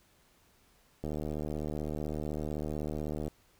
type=click train; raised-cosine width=2 ms; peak=-23 dBFS; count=171; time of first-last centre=1.04-3.28 s; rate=75.9 Hz; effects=pink hiss -66 dBFS RMS until 3.59 s